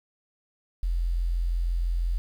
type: tone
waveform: sine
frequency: 43.01 Hz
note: F1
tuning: 26 cents flat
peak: -23 dBFS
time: 0.83-2.18 s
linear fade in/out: 0 ms
effects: 9-bit